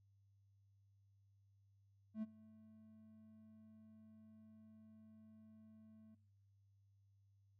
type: tone with ADSR envelope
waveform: triangle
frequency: 218 Hz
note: A3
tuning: 16 cents flat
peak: -37 dBFS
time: 2.14-6.15 s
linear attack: 85 ms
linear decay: 29 ms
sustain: -22 dB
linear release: 8 ms
effects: noise-tail reverb RT60 0.9 s tail -26 dB re dry + added 99 Hz sine -70 dBFS peak until 7.59 s